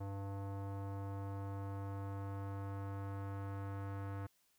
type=tone with low-pass filter sweep; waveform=square; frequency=98.7 Hz; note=G2; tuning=12 cents sharp; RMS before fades=-43 dBFS; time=0-4.27 s; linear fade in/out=10 ms; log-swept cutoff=900 to 1400 Hz; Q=1.6; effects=white hiss -75 dBFS RMS until 4.58 s